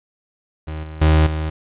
35% pulse tone with level steps, 78 Hz, D#2, 5 cents sharp, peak -24 / -29 / -9 / -19 dBFS, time 0.67-1.5 s, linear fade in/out 10 ms, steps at 0.83 / 1.01 / 1.26 s, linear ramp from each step 10 ms, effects resampled to 8000 Hz + 8-bit

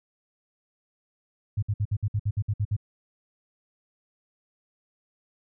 sine tone bursts, 103.83 Hz, G#2, in tune, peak -22 dBFS, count 11, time 1.57-2.766 s, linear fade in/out 10 ms, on 56 ms, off 58 ms, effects none

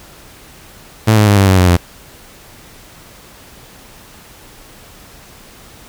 sawtooth tone with pitch steps, 109.9 / 105.85 / 101.95 / 98.19 / 94.57 / 91.09 / 87.73 Hz, A2 / G#2 / G#2 / G2 / F#2 / F#2 / F2, -2 / +33 / -32 / +3 / +38 / -27 / +8 cents, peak -3 dBFS, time 1.07-1.77 s, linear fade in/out 10 ms, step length 100 ms, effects pink hiss -40 dBFS RMS until 5.88 s

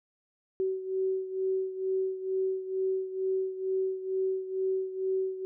sine beating tone pair, 378.5 / 380.7 Hz, F#4 / F#4, +39 / +49 cents, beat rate 2.2 Hz, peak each -29 / -34 dBFS, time 0.6-5.45 s, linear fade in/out 0 ms, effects none

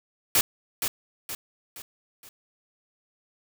white noise with echo, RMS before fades -20 dBFS, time 0.35-0.41 s, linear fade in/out 2 ms, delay 470 ms, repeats 4, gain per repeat -7 dB, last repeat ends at 2.29 s, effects none

